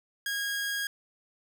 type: tone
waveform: sawtooth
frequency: 1637 Hz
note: G#6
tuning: 25 cents flat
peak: -26 dBFS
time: 0.26-0.87 s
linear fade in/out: 2 ms
effects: none